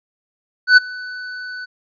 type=tone with ADSR envelope; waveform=square; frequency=1496 Hz; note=F#6; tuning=19 cents sharp; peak=-4 dBFS; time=0.67-1.66 s; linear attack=100 ms; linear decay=18 ms; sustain=-24 dB; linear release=20 ms; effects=resampled to 11025 Hz